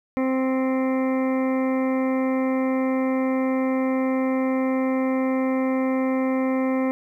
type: harmonic tone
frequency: 261.6 Hz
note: C4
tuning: in tune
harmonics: 1 / 2 / 3 / 4 / 5 / 7 / 8 / 9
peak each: -21 / -26 / -35 / -34 / -40 / -41 / -38 / -44 dBFS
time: 0.17-6.91 s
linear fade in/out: 0 ms
effects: 10-bit